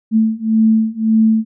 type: beating tone pair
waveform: sine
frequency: 220 / 221.8 Hz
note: A3 / A3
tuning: 0 / +14 cents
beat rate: 1.8 Hz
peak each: -14 / -13 dBFS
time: 0.11-1.45 s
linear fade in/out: 50 ms
effects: none